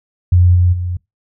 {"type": "tone with level steps", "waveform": "sine", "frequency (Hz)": 89, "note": "F2", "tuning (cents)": 33, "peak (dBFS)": [-6, -8, -17], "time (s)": [0.32, 0.97], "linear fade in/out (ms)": 5, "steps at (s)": [0.54, 0.72], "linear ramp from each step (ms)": 20, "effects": ["noise-tail reverb RT60 0.2 s tail -25 dB re dry"]}